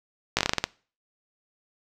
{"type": "slowing click train", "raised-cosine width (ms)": 0.2, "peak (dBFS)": -4, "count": 9, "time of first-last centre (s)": [0.37, 0.64], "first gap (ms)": 17, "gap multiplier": 1.19, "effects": ["noise-tail reverb RT60 0.4 s tail -23 dB re dry"]}